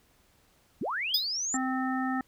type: linear sweep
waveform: sine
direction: up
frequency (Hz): 138.59 to 7459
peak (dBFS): -29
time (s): 0.81-1.57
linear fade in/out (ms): 5
type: tone with exponential decay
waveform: square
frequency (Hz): 4978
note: D#8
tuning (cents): 0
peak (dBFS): -20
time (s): 1.14-1.29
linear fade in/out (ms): 5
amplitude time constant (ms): 32
type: harmonic tone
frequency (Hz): 260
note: C4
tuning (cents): -11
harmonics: 1 / 3 / 5 / 7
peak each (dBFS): -29 / -34 / -36 / -37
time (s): 1.54-2.21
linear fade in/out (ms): 2
effects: pink hiss -65 dBFS RMS until 2.27 s